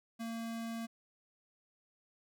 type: tone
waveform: square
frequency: 228.6 Hz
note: A#3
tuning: 34 cents flat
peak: -39 dBFS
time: 0.19-0.87 s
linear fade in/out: 20 ms
effects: none